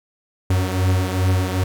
45% pulse beating tone pair, 92.2 / 94.7 Hz, F#2 / F#2, -6 / +41 cents, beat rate 2.5 Hz, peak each -18 / -22 dBFS, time 0.5-1.64 s, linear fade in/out 5 ms, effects 9-bit

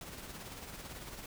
pink noise with tremolo, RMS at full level -45 dBFS, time 0.01-1.26 s, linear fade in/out 2 ms, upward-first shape sine, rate 18 Hz, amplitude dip 45%, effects none

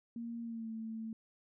sine tone with pitch glide, 233.1 to 223 Hz, A#3 to A3, 0 to +23 cents, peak -39 dBFS, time 0.16-1.13 s, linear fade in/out 2 ms, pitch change -77 cents, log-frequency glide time 0.42-0.7 s, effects none

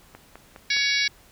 click train, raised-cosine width 0.5 ms, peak -26 dBFS, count 4, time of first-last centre 0.15-0.767 s, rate 4.86 Hz
harmonic tone, 561 Hz, C#5, 21 cents sharp, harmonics 3 / 4 / 5 / 6 / 7 / 8 / 9 / 10, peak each -29 / -24 / -36 / -34 / -27 / -30 / -30 / -31 dBFS, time 0.7-1.08 s, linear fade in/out 5 ms
effects pink hiss -54 dBFS RMS until 1.31 s

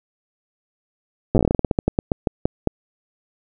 slowing click train, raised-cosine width 2 ms, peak -3 dBFS, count 21, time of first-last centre 1.35-2.673 s, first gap 8 ms, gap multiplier 1.19, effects none

